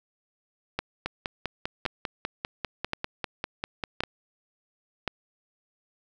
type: two click trains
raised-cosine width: 0.3 ms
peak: -11 / -13 dBFS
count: 5 / 16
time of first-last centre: 0.79-5.077 / 1.06-4.036 s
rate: 0.933 / 5.04 Hz
effects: none